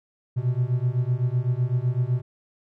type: beating tone pair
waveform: triangle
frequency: 120.6 / 128.5 Hz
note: B2 / C3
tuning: -41 / -31 cents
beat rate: 7.9 Hz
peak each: -22 dBFS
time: 0.36-2.22 s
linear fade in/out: 20 ms
effects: none